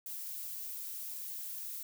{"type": "noise", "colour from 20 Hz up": "violet", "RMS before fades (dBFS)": -42, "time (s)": [0.06, 1.83], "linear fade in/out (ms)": 2, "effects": []}